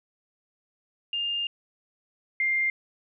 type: tone pair in turn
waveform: sine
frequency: 2811 / 2106 Hz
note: F7 / C7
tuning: +11 / +11 cents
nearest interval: perfect fourth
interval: 500 cents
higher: first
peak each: -26 / -22 dBFS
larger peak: second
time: 1.13-1.47 / 2.4-2.7 s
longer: first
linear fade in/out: 2 ms
effects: none